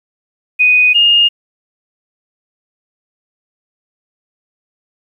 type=tone pair in turn; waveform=sine; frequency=2489 / 2837 Hz; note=D#7 / F7; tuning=0 / +27 cents; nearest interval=major second; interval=227 cents; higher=second; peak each=-6 / -6 dBFS; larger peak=neither; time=0.59-0.94 / 0.94-1.29 s; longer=neither; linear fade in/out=20 ms; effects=8-bit